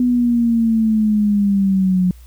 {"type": "linear sweep", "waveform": "sine", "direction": "down", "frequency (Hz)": [248.6, 180], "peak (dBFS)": -12, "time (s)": [0, 2.11], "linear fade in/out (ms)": 2, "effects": ["added 60 Hz sine -38 dBFS peak until 2.26 s", "white hiss -53 dBFS RMS until 2.26 s"]}